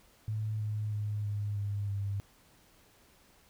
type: tone with pitch steps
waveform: sine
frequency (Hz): 108.1 / 106.43 / 104.78 / 103.16 / 101.56 / 99.99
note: A2 / G#2 / G#2 / G#2 / G#2 / G2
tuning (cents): -30 / +43 / +16 / -11 / -38 / +35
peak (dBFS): -31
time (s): 0.28-2.2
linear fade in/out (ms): 0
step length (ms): 320
effects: pink hiss -63 dBFS RMS until 3.49 s